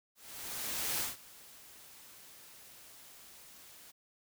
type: noise with ADSR envelope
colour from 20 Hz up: white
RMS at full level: -34 dBFS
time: 0.15-3.92 s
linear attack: 850 ms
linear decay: 160 ms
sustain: -21 dB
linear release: 16 ms
effects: none